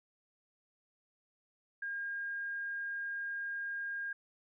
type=tone; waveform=sine; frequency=1616 Hz; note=G#6; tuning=48 cents flat; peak=-36 dBFS; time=1.82-4.13 s; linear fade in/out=5 ms; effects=none